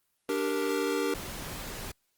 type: chord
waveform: square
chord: G minor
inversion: second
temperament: equal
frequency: 293.7 / 392 / 466.2 Hz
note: D4 / G4 / Bb4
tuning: 0 / 0 / 0 cents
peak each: -33 / -32 / -32 dBFS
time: 0.29-1.14 s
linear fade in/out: 2 ms
type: noise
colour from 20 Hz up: pink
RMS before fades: -39 dBFS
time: 1.14-1.92 s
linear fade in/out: 10 ms
effects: white hiss -75 dBFS RMS until 2.17 s + Opus 24 kbps